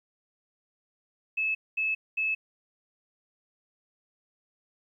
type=tone bursts; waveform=sine; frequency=2600 Hz; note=E7; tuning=24 cents flat; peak=-25 dBFS; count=3; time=1.37-2.35 s; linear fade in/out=10 ms; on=180 ms; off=220 ms; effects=11-bit